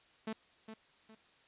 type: tone with echo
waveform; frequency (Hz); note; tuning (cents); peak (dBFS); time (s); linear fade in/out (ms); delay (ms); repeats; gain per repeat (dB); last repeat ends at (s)
sawtooth; 220; A3; 0; -33; 0.27-0.33; 5; 410; 2; -9; 1.15
effects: white hiss -66 dBFS RMS until 1.47 s + resampled to 8000 Hz